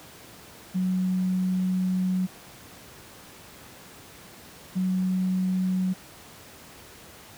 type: tone pair in turn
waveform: sine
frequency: 185 / 185.65 Hz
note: F#3 / F#3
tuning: 0 / +6 cents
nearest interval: unison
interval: 6 cents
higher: second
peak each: -22 dBFS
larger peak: neither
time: 0.74-2.27 / 4.75-5.94 s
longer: first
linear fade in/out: 20 ms
effects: pink hiss -47 dBFS RMS until 7.37 s + high-pass 80 Hz 12 dB/octave